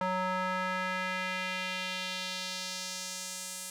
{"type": "tone with band-pass filter sweep", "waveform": "square", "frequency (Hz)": 185, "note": "F#3", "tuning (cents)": 0, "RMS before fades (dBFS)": -35, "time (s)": [0.01, 3.7], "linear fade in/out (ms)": 2, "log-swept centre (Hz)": [1000, 9000], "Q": 1.5, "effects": []}